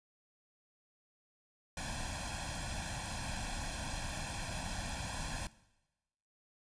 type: noise with comb filter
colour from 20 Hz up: pink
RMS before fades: -40 dBFS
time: 1.77-5.47 s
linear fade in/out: 2 ms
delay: 1.2 ms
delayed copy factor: +0.9
effects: noise-tail reverb RT60 1.0 s tail -19 dB re dry + resampled to 22050 Hz